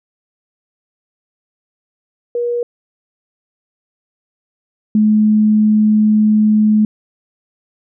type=tone pair in turn; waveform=sine; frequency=478.9 / 213.7 Hz; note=A#4 / G#3; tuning=+47 / +50 cents; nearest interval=octave + major second; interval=1397 cents; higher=first; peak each=-15 / -8 dBFS; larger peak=second; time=2.35-2.63 / 4.95-6.85 s; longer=second; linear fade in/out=2 ms; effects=none